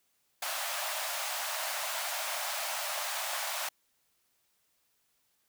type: high-pass noise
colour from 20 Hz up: pink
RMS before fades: -35 dBFS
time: 0.42-3.69 s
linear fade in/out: 5 ms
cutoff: 580 Hz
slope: 96 dB/octave
effects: white hiss -74 dBFS RMS until 5.48 s